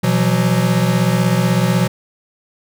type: chord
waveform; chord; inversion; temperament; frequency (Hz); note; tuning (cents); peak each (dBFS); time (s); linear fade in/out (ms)
square; B suspended fourth; none; equal with one note detuned; 123.47 / 168.86 / 185; B2 / E3 / F#3; 0 / +42 / 0; -18; 0.03-1.88; 10
effects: none